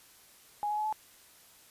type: tone with pitch steps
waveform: sine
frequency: 830.6 / 841.2 / 852 / 862.9 Hz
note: G#5 / G#5 / G#5 / A5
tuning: 0 / +22 / +44 / -34 cents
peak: -29 dBFS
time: 0.63-0.926 s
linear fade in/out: 0 ms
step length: 74 ms
effects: white hiss -58 dBFS RMS until 1.7 s + resampled to 32000 Hz

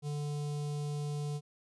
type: tone with notch filter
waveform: square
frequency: 146.83 Hz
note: D3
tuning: in tune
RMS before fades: -36 dBFS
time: 0.02-1.41 s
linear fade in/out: 50 ms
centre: 1700 Hz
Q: 0.52
effects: resampled to 24000 Hz

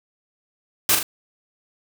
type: noise with echo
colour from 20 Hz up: white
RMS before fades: -17 dBFS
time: 0.89-0.95 s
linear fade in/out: 2 ms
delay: 40 ms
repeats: 2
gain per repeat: -5 dB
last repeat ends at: 1.03 s
effects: none

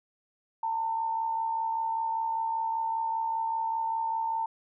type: tone with amplitude modulation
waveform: sine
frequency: 902 Hz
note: A5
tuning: 43 cents sharp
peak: -25 dBFS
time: 0.63-4.46 s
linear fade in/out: 5 ms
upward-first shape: sine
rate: 65.1 Hz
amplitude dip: 45%
effects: none

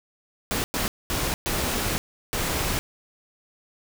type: noise bursts at uneven times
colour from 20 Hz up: pink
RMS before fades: -26 dBFS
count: 5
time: 0.51-0.64 / 0.74-0.88 / 1.1-1.34 / 1.46-1.98 / 2.33-2.79 s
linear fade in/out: 0 ms
effects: none

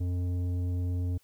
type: tone with tanh clipping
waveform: sine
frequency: 89.1 Hz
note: F2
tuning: 35 cents sharp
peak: -29 dBFS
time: 0-1.18 s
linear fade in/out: 10 ms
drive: 10 dB
effects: white hiss -67 dBFS RMS until 1.23 s

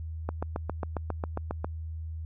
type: click train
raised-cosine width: 1 ms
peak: -17 dBFS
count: 11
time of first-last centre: 0.29-1.645 s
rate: 7.38 Hz
effects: added 80 Hz sine -34 dBFS peak until 2.25 s

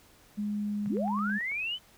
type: tone with pitch glide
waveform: sine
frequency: 207.7 to 205.4 Hz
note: G#3 to G#3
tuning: 0 to -19 cents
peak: -29 dBFS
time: 0.37-1.39 s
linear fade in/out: 20 ms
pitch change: -19 cents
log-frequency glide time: 0.58-1.09 s
type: linear sweep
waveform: sine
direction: up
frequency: 70.6 to 3100 Hz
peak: -30 dBFS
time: 0.85-1.79 s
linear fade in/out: 50 ms
type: click train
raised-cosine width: 0.5 ms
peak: -35 dBFS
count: 7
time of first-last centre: 0.86-1.518 s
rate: 9.12 Hz
effects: pink hiss -59 dBFS RMS until 1.97 s

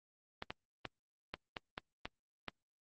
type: clicks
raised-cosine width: 0.3 ms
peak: -23 dBFS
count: 8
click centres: 0.424 / 0.505 / 0.853 / 1.34 / 1.568 / 1.779 / 2.055 / 2.483 s
effects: Opus 24 kbps

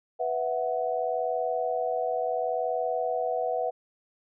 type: chord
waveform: sine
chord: B suspended fourth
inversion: none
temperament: equal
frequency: 493.9 / 659.3 / 740 Hz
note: B4 / E5 / F#5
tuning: 0 / 0 / 0 cents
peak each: -30 dBFS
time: 0.19-3.71 s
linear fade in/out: 20 ms
effects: none

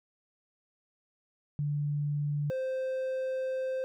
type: tone pair in turn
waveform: sine / triangle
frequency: 146.3 / 521.7 Hz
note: D3 / C5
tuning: -6 / -5 cents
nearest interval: octave + minor seventh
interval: 2201 cents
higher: second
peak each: -28 / -28 dBFS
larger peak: neither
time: 1.59-2.5 / 2.5-3.84 s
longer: second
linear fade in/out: 0 ms
effects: none

